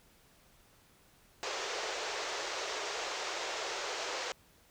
pink band-pass noise, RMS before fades -38 dBFS, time 1.43-4.32 s, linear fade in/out 0 ms, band 380 to 7000 Hz, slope 48 dB/octave, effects pink hiss -64 dBFS RMS until 4.7 s

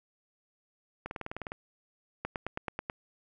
two click trains, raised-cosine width 0.5 ms, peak -22 / -18 dBFS, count 10 / 7, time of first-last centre 1.06-1.519 / 2.25-2.899 s, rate 19.6 / 9.25 Hz, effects none

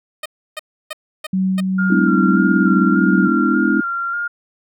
10% pulse tone bursts, 617 Hz, D#5, 15 cents flat, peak -16 dBFS, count 5, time 0.23-1.605 s, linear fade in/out 5 ms, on 27 ms, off 310 ms
sine tone with tremolo, 188.7 Hz, F#3, 34 cents sharp, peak -14 dBFS, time 1.33-3.28 s, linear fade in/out 5 ms, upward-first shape sine, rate 2.3 Hz, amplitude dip 25%
sine tone with vibrato, 1396.9 Hz, F6, in tune, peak -19 dBFS, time 1.78-4.28 s, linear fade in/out 10 ms, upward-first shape square, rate 1.7 Hz, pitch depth 21 cents each way
sine chord, E dominant seventh, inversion first, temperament equal with one note detuned, 207.7 / 251.5 / 293.7 / 329.6 Hz, G#3 / B3 / D4 / E4, 0 / +32 / 0 / 0 cents, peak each -19 dBFS, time 1.9-3.81 s, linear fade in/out 5 ms
effects none

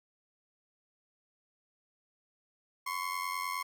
30% pulse ring-modulated tone, 1069 Hz, C6, 37 cents sharp, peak -28 dBFS, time 2.86-3.63 s, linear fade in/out 10 ms, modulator 44.9 Hz, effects none

